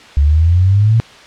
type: exponential sweep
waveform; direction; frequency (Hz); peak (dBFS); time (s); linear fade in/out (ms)
sine; up; 69.3 to 116.1; -7; 0.17-1; 0
effects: white hiss -38 dBFS RMS until 1.26 s + low-pass 4000 Hz 12 dB/octave